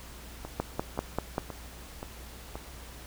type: two click trains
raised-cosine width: 1 ms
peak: -23 / -14 dBFS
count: 5 / 5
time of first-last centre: 0.45-2.555 / 0.6-1.381 s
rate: 1.9 / 5.12 Hz
effects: added 60 Hz sine -47 dBFS peak until 3.06 s + pink hiss -48 dBFS RMS until 3.06 s

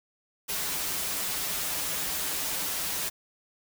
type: noise with comb filter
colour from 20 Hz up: white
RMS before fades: -31 dBFS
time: 0.48-3.1 s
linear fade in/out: 20 ms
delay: 8.6 ms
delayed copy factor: -0.65
effects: none

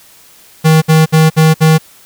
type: tone bursts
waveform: square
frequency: 158.3 Hz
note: D#3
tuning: 30 cents sharp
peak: -5 dBFS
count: 5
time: 0.64-1.784 s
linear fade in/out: 20 ms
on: 180 ms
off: 61 ms
effects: white hiss -42 dBFS RMS until 2.05 s

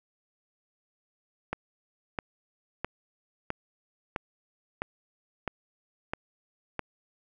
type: click train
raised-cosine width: 0.5 ms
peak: -15 dBFS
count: 9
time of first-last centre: 1.53-6.793 s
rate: 1.52 Hz
effects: none

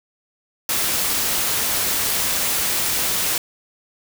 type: noise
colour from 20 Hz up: white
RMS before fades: -21 dBFS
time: 0.69-3.38 s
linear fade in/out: 2 ms
effects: none

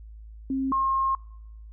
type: tone pair in turn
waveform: sine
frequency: 267.1 / 1071.1 Hz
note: C4 / C6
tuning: +36 / +40 cents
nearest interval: 2 octaves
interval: 2404 cents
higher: second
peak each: -24 / -21 dBFS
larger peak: second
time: 0.5-0.72 / 0.72-1.15 s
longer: second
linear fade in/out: 2 ms
effects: noise-tail reverb RT60 0.9 s tail -26 dB re dry + added 54 Hz sine -41 dBFS peak until 1.72 s

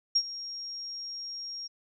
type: tone with ADSR envelope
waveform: sine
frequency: 5580 Hz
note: F8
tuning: 2 cents flat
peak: -19 dBFS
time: 0.15-1.68 s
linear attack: 11 ms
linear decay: 60 ms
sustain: -17 dB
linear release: 18 ms
effects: none

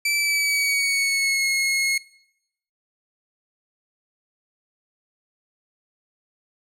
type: tone with pitch glide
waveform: sawtooth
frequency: 2322 to 2167 Hz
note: D7 to C#7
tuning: -20 to -40 cents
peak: -16 dBFS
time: 0.05-1.98 s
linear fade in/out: 5 ms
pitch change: -120 cents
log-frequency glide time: 0.17-1.46 s
effects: noise-tail reverb RT60 0.8 s tail -21 dB re dry + low-pass 12000 Hz 12 dB/octave

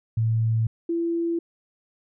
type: tone pair in turn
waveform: sine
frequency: 112.4 / 336.8 Hz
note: A2 / E4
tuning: +37 / +37 cents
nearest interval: octave + perfect fifth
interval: 1900 cents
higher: second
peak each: -19 / -22 dBFS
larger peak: first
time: 0.17-0.67 / 0.89-1.39 s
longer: neither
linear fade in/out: 5 ms
effects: none

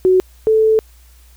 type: tone pair in turn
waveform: sine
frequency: 371.3 / 438.6 Hz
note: F#4 / A4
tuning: +6 / -6 cents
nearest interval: minor third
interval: 288 cents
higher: second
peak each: -8 / -9 dBFS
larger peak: first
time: 0.05-0.2 / 0.47-0.79 s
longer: second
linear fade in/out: 0 ms
effects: added 60 Hz sine -43 dBFS peak until 1.36 s + white hiss -52 dBFS RMS until 1.36 s

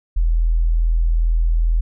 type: tone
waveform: sine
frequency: 41.2 Hz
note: E1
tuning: in tune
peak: -13 dBFS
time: 0.16-1.81 s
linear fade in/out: 10 ms
effects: none

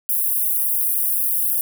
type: high-pass noise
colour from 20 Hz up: white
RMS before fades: -20 dBFS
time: 0.09-1.61 s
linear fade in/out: 0 ms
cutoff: 10000 Hz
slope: 48 dB/octave
effects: none

